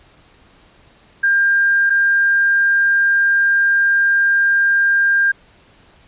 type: tone pair in turn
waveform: sine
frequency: 1600 / 1600 Hz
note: G6 / G6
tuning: +35 / +35 cents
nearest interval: unison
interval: 0 cents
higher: neither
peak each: -11 dBFS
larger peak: neither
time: 1.23-1.9 / 1.9-5.32 s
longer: second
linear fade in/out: 10 ms
effects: pink hiss -50 dBFS RMS until 6.07 s + resampled to 8000 Hz